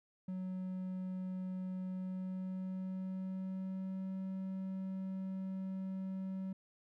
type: tone with pitch glide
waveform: triangle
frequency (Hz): 185.5 to 189.95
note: F#3 to F#3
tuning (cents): +5 to +46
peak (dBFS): -36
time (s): 0.28-6.53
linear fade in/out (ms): 5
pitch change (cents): +41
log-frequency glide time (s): 1.88-4.15
effects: none